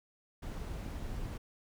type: noise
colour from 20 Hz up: brown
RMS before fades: -40 dBFS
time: 0.42-1.38 s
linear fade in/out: 10 ms
effects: none